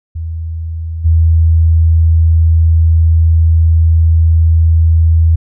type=tone with level steps; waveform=sine; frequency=81.5 Hz; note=E2; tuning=19 cents flat; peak=-17 / -5 dBFS; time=0.15-5.36 s; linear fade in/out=10 ms; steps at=1.04 s; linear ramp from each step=20 ms; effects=none